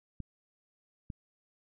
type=clicks; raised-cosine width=5 ms; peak=-27 dBFS; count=2; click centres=0.203 / 1.102 s; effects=none